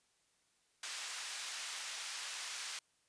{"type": "band-pass noise", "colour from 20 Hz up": "white", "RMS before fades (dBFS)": -44, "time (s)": [0.83, 2.79], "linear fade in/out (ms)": 2, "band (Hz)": [1100, 6700], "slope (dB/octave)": 12, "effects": ["white hiss -75 dBFS RMS until 3.08 s", "resampled to 22050 Hz"]}